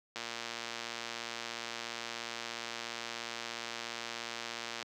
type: click train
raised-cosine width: 0.2 ms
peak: -21 dBFS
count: 547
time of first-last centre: 0.16-4.827 s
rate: 117 Hz
effects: high-pass 200 Hz 12 dB/octave